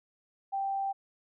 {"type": "tone", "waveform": "sine", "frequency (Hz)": 784, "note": "G5", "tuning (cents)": 0, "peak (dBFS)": -29, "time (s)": [0.52, 0.93], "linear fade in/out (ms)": 20, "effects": []}